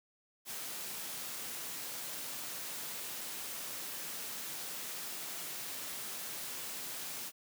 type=high-pass noise; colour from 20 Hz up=white; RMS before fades=-42 dBFS; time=0.45-7.32 s; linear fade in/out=50 ms; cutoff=120 Hz; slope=24 dB/octave; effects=none